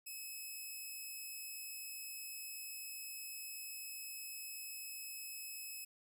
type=tone; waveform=5% pulse; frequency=2579 Hz; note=E7; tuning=39 cents flat; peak=-36 dBFS; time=0.06-5.85 s; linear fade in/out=10 ms; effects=none